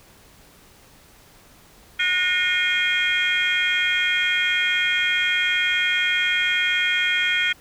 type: tone cluster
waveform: sine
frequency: 1455 / 1844 / 2145 / 2450 / 3239 Hz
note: F#6 / A#6 / C7 / D#7 / G#7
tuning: -29 / -19 / +42 / -27 / -44 cents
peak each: -24 dBFS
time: 1.99-7.53 s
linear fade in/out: 10 ms
effects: tanh soft clip ceiling -11 dBFS + pink hiss -51 dBFS RMS until 7.6 s